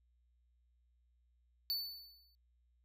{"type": "tone with exponential decay", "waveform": "square", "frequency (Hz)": 4492, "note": "C#8", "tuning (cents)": 22, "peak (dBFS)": -33, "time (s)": [1.7, 2.35], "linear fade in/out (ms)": 0, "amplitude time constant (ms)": 140, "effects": ["added 60 Hz sine -70 dBFS peak until 2.84 s"]}